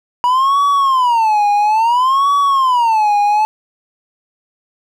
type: tone with vibrato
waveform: triangle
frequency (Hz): 965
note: B5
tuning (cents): -40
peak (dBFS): -8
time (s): 0.24-3.45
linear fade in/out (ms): 0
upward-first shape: sine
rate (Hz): 0.59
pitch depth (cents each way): 280
effects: none